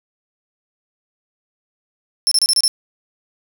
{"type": "tone bursts", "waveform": "30% pulse", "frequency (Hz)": 5350, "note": "E8", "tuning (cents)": 25, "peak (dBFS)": -8, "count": 6, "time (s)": [2.27, 2.679], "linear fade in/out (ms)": 0, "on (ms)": 44, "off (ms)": 29, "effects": []}